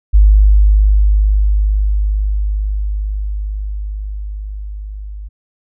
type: tone with level ramp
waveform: sine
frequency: 51.1 Hz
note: G#1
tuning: 27 cents flat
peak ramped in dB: -3 to -25 dBFS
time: 0.13-5.29 s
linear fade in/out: 20 ms
effects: none